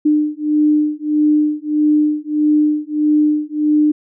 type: beating tone pair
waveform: sine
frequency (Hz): 300.4 / 302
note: D4 / D4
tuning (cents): +39 / +48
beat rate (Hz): 1.6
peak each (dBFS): -15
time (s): 0.05-3.92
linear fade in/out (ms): 10
effects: none